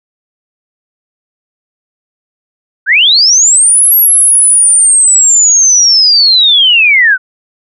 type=linear two-way sweep; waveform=sine; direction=up then down; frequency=1448 to 11610 to 1448 Hz; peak=-3 dBFS; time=2.86-7.18 s; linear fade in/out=50 ms; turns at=3.95 s; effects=none